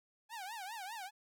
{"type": "tone with vibrato", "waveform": "sawtooth", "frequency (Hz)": 830.6, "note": "G#5", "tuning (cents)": 0, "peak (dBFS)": -39, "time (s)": [0.29, 1.11], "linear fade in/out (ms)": 50, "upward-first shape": "triangle", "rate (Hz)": 5, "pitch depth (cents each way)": 250, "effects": []}